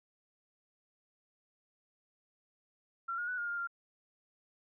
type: tone with pitch steps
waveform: sine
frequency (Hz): 1365 / 1431 / 1486 / 1419 / 1407 / 1390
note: F6 / F6 / F#6 / F6 / F6 / F6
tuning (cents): -40 / +42 / +7 / +27 / +12 / -9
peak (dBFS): -34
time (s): 3.08-3.674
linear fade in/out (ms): 10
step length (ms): 99
effects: none